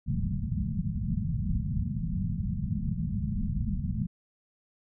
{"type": "low-pass noise", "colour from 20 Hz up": "white", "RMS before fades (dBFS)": -30, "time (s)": [0.06, 4.07], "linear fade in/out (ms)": 20, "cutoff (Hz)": 220, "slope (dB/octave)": 96, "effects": []}